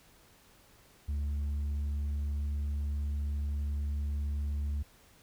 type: tone with tanh clipping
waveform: triangle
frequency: 72.4 Hz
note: D2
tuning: 24 cents flat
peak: -31 dBFS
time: 1.08-4.83 s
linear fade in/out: 10 ms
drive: 8 dB
effects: pink hiss -61 dBFS RMS until 5.22 s